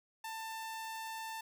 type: tone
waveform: sawtooth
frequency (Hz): 891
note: A5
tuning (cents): +22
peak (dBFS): -37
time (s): 0.24-1.41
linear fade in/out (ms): 5
effects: none